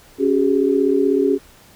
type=chord; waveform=sine; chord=C# suspended fourth; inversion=none; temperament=equal with one note detuned; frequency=277.2 / 379.1 / 415.3 Hz; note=C#4 / F#4 / G#4; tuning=0 / +42 / 0 cents; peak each=-18 dBFS; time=0.18-1.39 s; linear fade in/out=50 ms; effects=pink hiss -48 dBFS RMS until 1.75 s